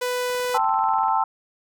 sawtooth tone, 496.2 Hz, B4, 8 cents sharp, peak -19 dBFS, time 0.01-0.58 s, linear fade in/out 10 ms
click train, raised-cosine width 0.5 ms, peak -27 dBFS, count 17, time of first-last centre 0.3-1.084 s, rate 20.4 Hz
sine chord, A minor seventh, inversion third, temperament equal, 784 / 880 / 1046.5 / 1318.5 Hz, G5 / A5 / C6 / E6, 0 / 0 / 0 / 0 cents, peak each -24 / -21 / -26 / -26 dBFS, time 0.54-1.24 s, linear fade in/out 5 ms
effects none

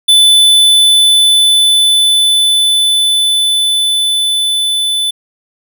square tone with level ramp, 3500 Hz, A7, 10 cents flat, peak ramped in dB -4 to -12 dBFS, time 0.08-5.11 s, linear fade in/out 10 ms, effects none

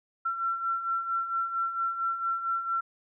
sine beating tone pair, 1351 / 1355.4 Hz, E6 / E6, +42 / +48 cents, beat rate 4.4 Hz, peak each -35 / -28 dBFS, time 0.25-2.81 s, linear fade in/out 10 ms, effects none

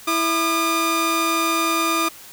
sawtooth tone pair together, 329.6 / 1211.8 Hz, E4 / D#6, 0 / -46 cents, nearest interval octave + major seventh, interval 2254 cents, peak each -19 / -16 dBFS, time 0.07-2.09 s, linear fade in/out 10 ms, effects white hiss -42 dBFS RMS until 2.32 s

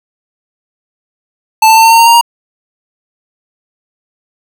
square tone with pitch steps, 881 / 889.2 / 897.4 / 905.8 / 914.2 / 922.7 / 931.2 / 939.9 Hz, A5 / A5 / A5 / A#5 / A#5 / A#5 / A#5 / A#5, +2 / +18 / +34 / -50 / -34 / -18 / -2 / +14 cents, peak -3 dBFS, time 1.62-2.212 s, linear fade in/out 5 ms, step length 74 ms, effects none

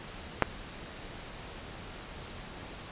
clicks, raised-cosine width 0.5 ms, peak -6 / -29 dBFS, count 2, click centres 0.423 / 0.431 s, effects pink hiss -44 dBFS RMS until 2.91 s + resampled to 8000 Hz

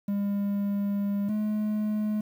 triangle tone pair in turn, 201.6 / 212.3 Hz, G3 / G#3, +49 / +38 cents, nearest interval minor second, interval 89 cents, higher second, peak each -23 dBFS, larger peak neither, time 0.08-1.29 / 1.29-2.21 s, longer first, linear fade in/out 5 ms, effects 9-bit

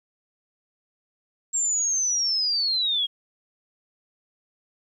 sine linear sweep, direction down, 7500 to 3231 Hz, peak -21 dBFS, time 1.53-3.07 s, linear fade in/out 20 ms, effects 10-bit

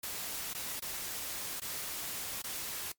white noise with dropouts, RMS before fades -39 dBFS, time 0.03-2.92 s, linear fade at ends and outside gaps 5 ms, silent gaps 0.534-0.547 / 0.797-0.821 / 1.6-1.617 / 2.42-2.44 s, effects noise-tail reverb RT60 0.1 s tail -21 dB re dry + MP3 96 kbps

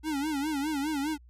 square tone with vibrato, 294.1 Hz, D4, 3 cents sharp, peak -29 dBFS, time 0.03-1.18 s, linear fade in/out 50 ms, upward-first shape sine, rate 4.9 Hz, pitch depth 130 cents each way, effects added 60 Hz sine -51 dBFS peak until 1.29 s + resampled to 32000 Hz

